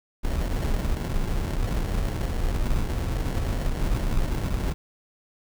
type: noise with sample-and-hold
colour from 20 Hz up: brown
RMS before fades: -25 dBFS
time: 0.23-4.74 s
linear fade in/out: 20 ms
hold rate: 1225 Hz
effects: none